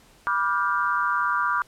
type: chord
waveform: sine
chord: G dominant seventh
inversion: first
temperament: just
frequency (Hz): 980 / 1176 / 1411.2 / 1568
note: B5 / D6 / F6 / G6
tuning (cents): -14 / +2 / +18 / 0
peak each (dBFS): -28 / -24 / -26 / -30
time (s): 0.27-1.62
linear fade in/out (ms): 0
effects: pink hiss -55 dBFS RMS until 1.67 s + low-pass 12000 Hz 12 dB/octave